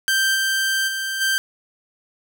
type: tone with level steps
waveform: sawtooth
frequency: 1568 Hz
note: G6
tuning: in tune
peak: -13 / -15 / -20 / -14 dBFS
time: 0.08-1.38 s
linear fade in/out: 0 ms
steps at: 0.34 / 0.87 / 1.2 s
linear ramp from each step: 20 ms
effects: none